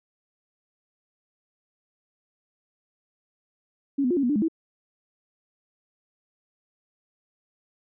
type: tone with pitch steps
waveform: sine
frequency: 278.7 / 248.6 / 354.5 / 278.6 / 242.1 / 293.9 / 210.4 / 324.5 Hz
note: C#4 / B3 / F4 / C#4 / B3 / D4 / G#3 / E4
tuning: +9 / +12 / +26 / +9 / -34 / +1 / +23 / -27 cents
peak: -20 dBFS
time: 3.98-4.484 s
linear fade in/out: 10 ms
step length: 63 ms
effects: none